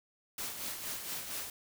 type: noise with tremolo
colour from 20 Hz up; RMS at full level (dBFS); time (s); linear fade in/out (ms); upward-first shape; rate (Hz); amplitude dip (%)
white; -38; 0.38-1.5; 2; sine; 4.3; 50
effects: none